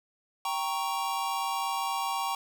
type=chord; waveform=square; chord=G diminished; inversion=none; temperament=equal; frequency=784 / 932.3 / 1108.7 Hz; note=G5 / Bb5 / Db6; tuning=0 / 0 / 0 cents; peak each=-34 dBFS; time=0.45-2.35 s; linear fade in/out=2 ms; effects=none